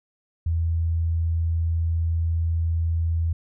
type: tone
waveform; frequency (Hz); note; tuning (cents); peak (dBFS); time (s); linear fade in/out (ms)
sine; 82.7; E2; +6; -20; 0.46-3.33; 5
effects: none